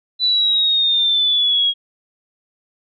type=exponential sweep; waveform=sine; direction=down; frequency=3995 to 3284 Hz; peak=-13 dBFS; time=0.19-1.74 s; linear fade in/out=50 ms; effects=none